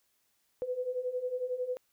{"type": "beating tone pair", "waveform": "sine", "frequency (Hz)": [493.9, 504.9], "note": ["B4", "B4"], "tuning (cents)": [0, 38], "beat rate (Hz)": 11, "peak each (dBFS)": [-37, -33], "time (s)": [0.62, 1.77], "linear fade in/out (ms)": 0, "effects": ["white hiss -74 dBFS RMS until 1.92 s"]}